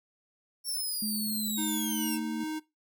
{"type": "linear sweep", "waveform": "5% pulse", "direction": "down", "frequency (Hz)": [5500, 2637], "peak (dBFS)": -25, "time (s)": [0.64, 2.19], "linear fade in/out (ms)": 50}
{"type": "tone with pitch glide", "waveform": "sine", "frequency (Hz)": [213.7, 226.1], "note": ["G#3", "A3"], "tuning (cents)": [50, 47], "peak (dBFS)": -32, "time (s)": [1.02, 2.44], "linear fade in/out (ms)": 5, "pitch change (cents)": 97, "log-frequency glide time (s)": [1.61, 2.25]}
{"type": "tone with tremolo", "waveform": "square", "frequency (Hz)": 311.1, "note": "D#4", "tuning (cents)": 0, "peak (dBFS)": -33, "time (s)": [1.57, 2.6], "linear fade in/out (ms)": 20, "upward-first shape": "square", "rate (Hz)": 2.4, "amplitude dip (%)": 25}
{"effects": ["noise-tail reverb RT60 0.2 s tail -19 dB re dry"]}